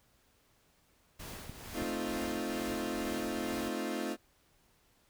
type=noise with tremolo; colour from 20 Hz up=pink; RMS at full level=-44 dBFS; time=1.19-3.69 s; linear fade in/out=10 ms; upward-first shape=triangle; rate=2.2 Hz; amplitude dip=60%
type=clicks; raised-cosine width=5 ms; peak=-31 dBFS; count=2; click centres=1.496 / 1.821 s
type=chord; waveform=30% pulse; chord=F dominant seventh; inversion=first; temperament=equal; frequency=220 / 261.6 / 311.1 / 349.2 Hz; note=A3 / C4 / Eb4 / F4; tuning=0 / 0 / 0 / 0 cents; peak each=-37 dBFS; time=1.73-4.17 s; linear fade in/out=50 ms
effects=pink hiss -69 dBFS RMS until 5.09 s